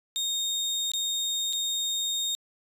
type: tone with dropouts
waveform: 30% pulse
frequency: 3698 Hz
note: A#7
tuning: 15 cents flat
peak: -24 dBFS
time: 0.16-2.35 s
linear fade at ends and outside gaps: 0 ms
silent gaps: 0.917-0.936 / 1.527-1.532 s
effects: resampled to 32000 Hz